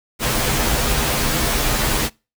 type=noise with comb filter; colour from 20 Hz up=pink; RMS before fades=-19 dBFS; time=0.19-2.1 s; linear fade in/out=50 ms; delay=11 ms; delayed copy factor=-0.9; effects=noise-tail reverb RT60 0.3 s tail -26 dB re dry